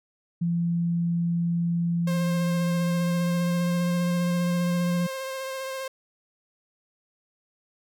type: tone with pitch glide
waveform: sine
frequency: 170.5 to 174.18 Hz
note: F3 to F3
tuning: -41 to -4 cents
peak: -22 dBFS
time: 0.41-5.07 s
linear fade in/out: 10 ms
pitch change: +37 cents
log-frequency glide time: 2.78-3.96 s
type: tone with vibrato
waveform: sawtooth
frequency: 530 Hz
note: C5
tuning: 22 cents sharp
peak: -27 dBFS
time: 2.07-5.88 s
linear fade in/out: 5 ms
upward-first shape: sine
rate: 15 Hz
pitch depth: 17 cents each way
effects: none